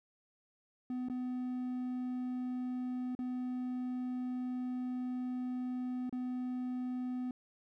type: tone with dropouts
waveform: triangle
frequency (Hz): 251.2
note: B3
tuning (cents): +30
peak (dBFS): -33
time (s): 0.9-7.31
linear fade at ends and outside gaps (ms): 2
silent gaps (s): 1.086-1.098 / 3.151-3.19 / 6.095-6.126
effects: none